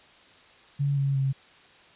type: tone with pitch steps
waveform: sine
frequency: 141.3 / 138.23 / 135.23 Hz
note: C#3 / C#3 / C#3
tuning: +34 / -5 / -43 cents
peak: -22 dBFS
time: 0.79-1.33 s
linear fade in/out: 20 ms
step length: 180 ms
effects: white hiss -54 dBFS RMS until 1.95 s + resampled to 8000 Hz